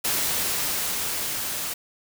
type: noise with level ramp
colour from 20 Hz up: white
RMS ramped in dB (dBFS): -24 to -30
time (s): 0.04-1.74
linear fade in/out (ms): 10
effects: none